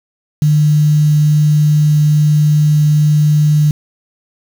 sine tone with quantisation, 150.2 Hz, D3, 39 cents sharp, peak -7 dBFS, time 0.42-3.71 s, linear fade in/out 2 ms, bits 5, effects none

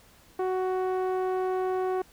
sawtooth tone with low-pass filter, 372 Hz, F#4, 9 cents sharp, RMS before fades -28 dBFS, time 0.39-2.02 s, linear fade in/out 5 ms, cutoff 970 Hz, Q 0.93, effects pink hiss -57 dBFS RMS until 2.12 s

